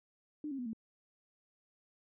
sine tone with pitch steps, 300 / 271.9 / 246.5 / 223.5 Hz, D4 / C#4 / B3 / A3, +37 / -33 / -3 / +27 cents, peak -37 dBFS, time 0.44-0.732 s, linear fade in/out 2 ms, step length 73 ms, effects none

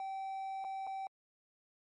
triangle tone with dropouts, 773 Hz, G5, 24 cents flat, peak -36 dBFS, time 0-1.07 s, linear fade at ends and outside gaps 1 ms, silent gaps 0.642-0.647 / 0.868-0.872 s, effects MP3 48 kbps

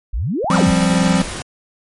sine exponential two-way sweep, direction up then down, 41.98 to 1480 to 41.98 Hz, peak -17 dBFS, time 0.13-0.72 s, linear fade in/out 10 ms, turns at 0.55 s
clicks, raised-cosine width 3 ms, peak -18 dBFS, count 5, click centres 0.444 / 0.726 / 0.938 / 1.109 / 1.143 s
square chord, F suspended second, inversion none, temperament equal, 174.61 / 196 / 261.6 Hz, F3 / G3 / C4, 0 / 0 / 0 cents, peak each -16 / -18 / -20 dBFS, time 0.5-1.22 s, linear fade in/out 2 ms
pink noise, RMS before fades -27 dBFS, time 0.54-1.42 s, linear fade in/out 0 ms
effects MP3 48 kbps

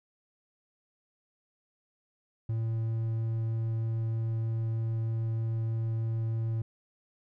triangle tone, 112.9 Hz, A2, 45 cents sharp, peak -26 dBFS, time 2.49-6.62 s, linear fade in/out 5 ms, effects none

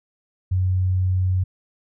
sine tone, 92.5 Hz, F#2, in tune, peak -17 dBFS, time 0.51-1.44 s, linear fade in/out 10 ms, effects none

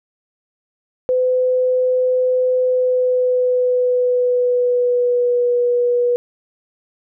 sine tone with pitch glide, 507 to 485.8 Hz, B4 to B4, +45 to -29 cents, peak -13 dBFS, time 1.09-6.16 s, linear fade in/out 0 ms, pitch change -74 cents, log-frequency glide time 2.6-5.56 s, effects none

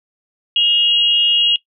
sine tone pair together, 2855 / 3288 Hz, F7 / G#7, +37 / -18 cents, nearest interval major second, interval 245 cents, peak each -12 / -18 dBFS, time 0.56-1.56 s, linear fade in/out 2 ms, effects noise-tail reverb RT60 0.1 s tail -17 dB re dry

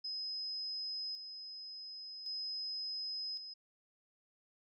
sine tone with tremolo, 5070 Hz, D#8, 32 cents sharp, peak -38 dBFS, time 0.04-3.54 s, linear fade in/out 10 ms, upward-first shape square, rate 0.45 Hz, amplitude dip 55%, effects none

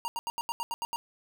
square tone bursts, 936 Hz, A#5, 7 cents sharp, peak -31 dBFS, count 9, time 0.05-0.96 s, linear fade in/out 0 ms, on 30 ms, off 80 ms, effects none

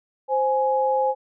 sine tone pair together, 523.3 / 835.8 Hz, C5 / G#5, 0 / +11 cents, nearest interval minor sixth, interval 811 cents, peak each -21 dBFS, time 0.28-1.15 s, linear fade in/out 50 ms, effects none

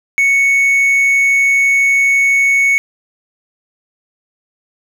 triangle tone, 2217 Hz, C#7, in tune, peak -7 dBFS, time 0.18-2.78 s, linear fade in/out 0 ms, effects none

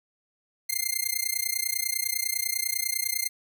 5% pulse tone with amplitude modulation, 2101 Hz, C7, 7 cents sharp, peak -12 dBFS, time 0.69-3.29 s, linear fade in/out 10 ms, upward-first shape sine, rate 30 Hz, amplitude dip 95%, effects none

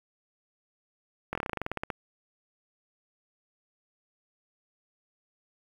slowing click train, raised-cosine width 0.5 ms, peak -16 dBFS, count 15, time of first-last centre 1.33-1.902 s, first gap 22 ms, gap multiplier 1.09, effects 8-bit

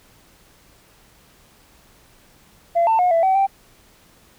sine tone with pitch steps, 682 / 894 / 721 / 665 / 762 / 782 Hz, F5 / A5 / F#5 / E5 / G5 / G5, -41 / +27 / -45 / +15 / -49 / -4 cents, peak -12 dBFS, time 2.75-3.47 s, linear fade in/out 20 ms, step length 120 ms, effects tanh soft clip ceiling -11 dBFS + pink hiss -53 dBFS RMS until 4.38 s

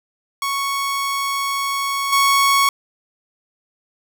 sawtooth tone with level steps, 1108.7 Hz, C#6, in tune, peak -16 / -9 dBFS, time 0.42-2.69 s, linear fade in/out 2 ms, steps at 2.12 s, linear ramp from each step 10 ms, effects none

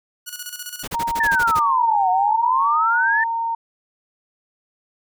5% pulse tone with tremolo, 1460 Hz, F#6, 24 cents flat, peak -17 dBFS, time 0.26-0.87 s, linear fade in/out 20 ms, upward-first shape square, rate 15 Hz, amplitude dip 65%
pink noise bursts, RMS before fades -29 dBFS, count 10, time 0.83-1.597 s, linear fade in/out 10 ms, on 47 ms, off 33 ms
sine tone with pitch glide, 930 to 918.3 Hz, A#5 to A#5, -4 to -26 cents, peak -20 dBFS, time 0.94-3.55 s, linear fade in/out 5 ms, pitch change -22 cents, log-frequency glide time 1.06-1.76 s
sine exponential two-way sweep, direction down then up, 1805 to 725 to 1805 Hz, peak -16 dBFS, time 1.2-3.24 s, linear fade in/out 5 ms, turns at 2.1 s
effects none

